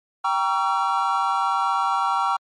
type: chord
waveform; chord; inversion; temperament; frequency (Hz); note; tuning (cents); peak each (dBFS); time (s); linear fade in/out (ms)
triangle; G diminished seventh; none; just; 784 / 940.8 / 1128.9 / 1354.7; G5 / Bb5 / Db6 / Fb6; 0 / +16 / +31 / +47; -23; 0.24-2.37; 10
effects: MP3 48 kbps